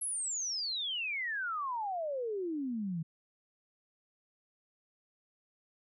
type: exponential sweep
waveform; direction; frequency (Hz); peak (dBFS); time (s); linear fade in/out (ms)
sine; down; 11290 to 155.56; -33; 0.01-3.03; 10
effects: none